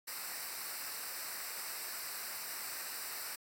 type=noise with comb filter; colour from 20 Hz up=white; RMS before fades=-42 dBFS; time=0.07-3.36 s; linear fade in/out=10 ms; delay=0.3 ms; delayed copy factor=-0.8; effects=AAC 64 kbps